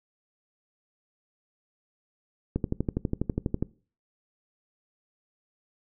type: click train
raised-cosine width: 3 ms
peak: -13 dBFS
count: 14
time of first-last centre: 2.56-3.626 s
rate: 12.2 Hz
effects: noise-tail reverb RT60 0.4 s tail -21 dB re dry